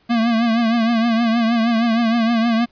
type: tone with vibrato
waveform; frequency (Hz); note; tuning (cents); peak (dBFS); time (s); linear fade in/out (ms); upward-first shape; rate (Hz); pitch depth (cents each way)
square; 230; A#3; -23; -15; 0.09-2.66; 20; triangle; 6.4; 80
effects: pink hiss -58 dBFS RMS until 2.71 s + resampled to 11025 Hz